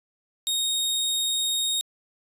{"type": "tone", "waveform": "sawtooth", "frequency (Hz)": 3729, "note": "A#7", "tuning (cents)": 0, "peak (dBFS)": -20, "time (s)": [0.47, 1.81], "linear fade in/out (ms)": 0, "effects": ["resampled to 32000 Hz"]}